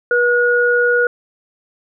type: tone pair together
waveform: sine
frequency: 483.4 / 1447.7 Hz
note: B4 / F#6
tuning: -37 / -38 cents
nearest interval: octave + perfect fifth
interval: 1899 cents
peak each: -14 dBFS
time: 0.11-1.07 s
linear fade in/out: 2 ms
effects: none